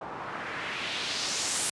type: noise with low-pass filter sweep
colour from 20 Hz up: white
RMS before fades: -33 dBFS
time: 0.01-1.7 s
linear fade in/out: 5 ms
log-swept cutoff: 870 to 10000 Hz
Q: 1.7
effects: high-pass 100 Hz 12 dB/octave + resampled to 24000 Hz